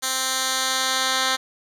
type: tone with band-pass filter sweep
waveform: 10% pulse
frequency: 261.6 Hz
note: C4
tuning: in tune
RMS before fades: -23 dBFS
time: 0.02-1.37 s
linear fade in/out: 20 ms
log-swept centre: 7200 to 3700 Hz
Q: 0.82
effects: none